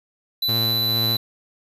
square tone, 3986 Hz, B7, 15 cents sharp, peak -20 dBFS, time 0.42-1.17 s, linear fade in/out 5 ms
sawtooth tone with tremolo, 113.3 Hz, A#2, 49 cents flat, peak -20 dBFS, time 0.48-1.17 s, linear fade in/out 10 ms, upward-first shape sine, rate 2.2 Hz, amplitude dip 35%
effects resampled to 32000 Hz + 8-bit

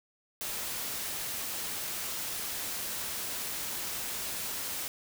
white noise, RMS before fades -36 dBFS, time 0.41-4.88 s, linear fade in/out 0 ms, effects none

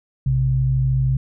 sine tone pair together, 58 / 130.81 Hz, A#1 / C3, -8 / 0 cents, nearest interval octave + major second, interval 1408 cents, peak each -23 / -16 dBFS, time 0.26-1.17 s, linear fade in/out 5 ms, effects none

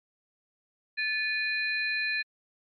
sine tone cluster, 1741 / 2459 / 4091 Hz, A6 / D#7 / C8, -19 / -21 / -40 cents, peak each -30 / -30 / -35 dBFS, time 0.97-2.23 s, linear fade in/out 20 ms, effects MP3 48 kbps

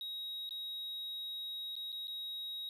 triangle tone with dropouts, 3800 Hz, A#7, 33 cents sharp, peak -38 dBFS, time 0.01-2.69 s, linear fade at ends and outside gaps 1 ms, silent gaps 0.492-0.508 / 1.755-1.764 / 1.92-1.926 / 2.072-2.08 s, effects none

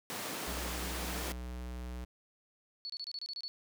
pink high-pass noise, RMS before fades -40 dBFS, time 0.1-1.32 s, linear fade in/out 0 ms, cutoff 220 Hz, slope 12 dB/octave
square tone, 61.5 Hz, B1, 7 cents flat, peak -40 dBFS, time 0.47-2.05 s, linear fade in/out 10 ms
sine tone bursts, 4421 Hz, C#8, 5 cents flat, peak -38 dBFS, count 9, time 2.85-3.48 s, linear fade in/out 0 ms, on 46 ms, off 27 ms
effects none

